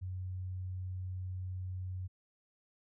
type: tone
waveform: sine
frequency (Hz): 92.3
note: F#2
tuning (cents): -4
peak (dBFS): -37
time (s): 0.01-2.08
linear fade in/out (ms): 20
effects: none